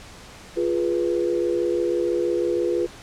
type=chord; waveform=sine; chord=F diminished; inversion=none; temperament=equal with one note detuned; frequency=349.2 / 415.3 / 491 Hz; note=F4 / Ab4 / Cb5; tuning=0 / 0 / -10 cents; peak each=-22 / -27 / -25 dBFS; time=0.56-2.87 s; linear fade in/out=20 ms; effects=pink hiss -43 dBFS RMS until 3.02 s + low-pass 8000 Hz 12 dB/octave